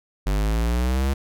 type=linear sweep; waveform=square; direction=up; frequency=47.96 to 69.3 Hz; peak=-20 dBFS; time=0.26-1.14 s; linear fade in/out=10 ms; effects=none